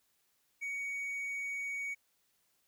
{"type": "tone", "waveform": "triangle", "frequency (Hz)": 2243, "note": "C#7", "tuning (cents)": 20, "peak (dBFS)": -34, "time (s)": [0.61, 1.95], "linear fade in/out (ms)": 20, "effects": ["white hiss -75 dBFS RMS until 2.67 s"]}